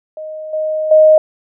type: tone with level steps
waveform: sine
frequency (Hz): 622.3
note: D#5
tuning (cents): 0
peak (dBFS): -24 / -15 / -4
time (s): 0.17-1.18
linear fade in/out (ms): 2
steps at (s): 0.53 / 0.91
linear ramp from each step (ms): 5
effects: none